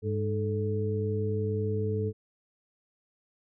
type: harmonic tone with a mistuned harmonic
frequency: 102 Hz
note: G#2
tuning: 31 cents flat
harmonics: 1 / 2 / 3 / 4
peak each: -29 / -36 / -41 / -31 dBFS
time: 0.02-2.13 s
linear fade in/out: 50 ms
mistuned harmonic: 4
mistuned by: +110 cents
effects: none